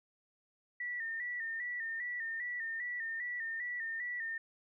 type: tone with vibrato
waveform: sine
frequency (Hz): 1883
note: A#6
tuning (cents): +17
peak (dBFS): -36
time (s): 0.8-4.38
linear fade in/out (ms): 5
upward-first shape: square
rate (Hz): 2.5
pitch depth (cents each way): 62
effects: none